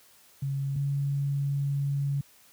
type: tone pair in turn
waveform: sine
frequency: 137.9 / 140.55 Hz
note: C#3 / C#3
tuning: -9 / +24 cents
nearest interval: unison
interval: 33 cents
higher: second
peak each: -27 / -25 dBFS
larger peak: second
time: 0.42-0.76 / 0.76-2.21 s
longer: second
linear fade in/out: 5 ms
effects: white hiss -58 dBFS RMS until 2.52 s + high-pass 60 Hz 12 dB/octave